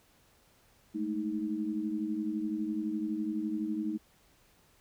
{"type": "tone cluster", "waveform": "sine", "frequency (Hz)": [208.9, 220.8, 314.5], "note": ["G#3", "A3", "D#4"], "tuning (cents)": [10, 6, 19], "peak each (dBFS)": [-38, -36, -33], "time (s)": [0.94, 3.98], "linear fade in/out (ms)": 20, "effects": ["pink hiss -65 dBFS RMS until 4.8 s"]}